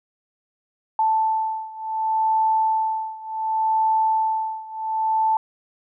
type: beating tone pair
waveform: sine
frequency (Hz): 880 / 880.68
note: A5 / A5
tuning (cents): 0 / +1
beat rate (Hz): 0.68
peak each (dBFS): -21 / -23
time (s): 0.99-5.37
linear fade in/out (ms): 2
effects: none